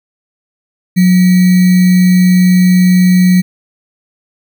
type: tone with sample-and-hold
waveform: sine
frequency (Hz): 182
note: F#3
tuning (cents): -28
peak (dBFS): -4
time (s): 0.96-3.42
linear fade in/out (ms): 20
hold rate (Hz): 2100
effects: none